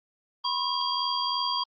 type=tone cluster; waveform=sine; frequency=991 / 1074 / 3259 / 4738 Hz; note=B5 / C6 / G#7 / D8; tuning=+6 / +45 / -33 / +14 cents; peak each=-31 dBFS; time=0.44-1.64 s; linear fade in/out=10 ms; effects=Opus 24 kbps